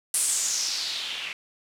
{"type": "noise with low-pass filter sweep", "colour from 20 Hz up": "blue", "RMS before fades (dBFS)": -28, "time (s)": [0.14, 1.33], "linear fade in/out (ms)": 2, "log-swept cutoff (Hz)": [9900, 2500], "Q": 3.6, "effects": []}